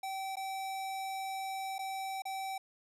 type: tone with dropouts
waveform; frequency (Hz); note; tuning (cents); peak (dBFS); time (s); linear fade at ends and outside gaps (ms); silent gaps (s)
square; 771; G5; -29; -37; 0.03-2.58; 5; 0.357-0.368 / 1.783-1.79 / 2.221-2.253
effects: resampled to 32000 Hz + 12-bit